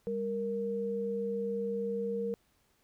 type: tone pair together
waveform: sine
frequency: 199.09 / 466.2 Hz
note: G3 / A#4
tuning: +27 / 0 cents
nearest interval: octave + minor third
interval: 1473 cents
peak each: -37 / -32 dBFS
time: 0.07-2.34 s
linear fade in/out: 0 ms
effects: pink hiss -71 dBFS RMS until 2.83 s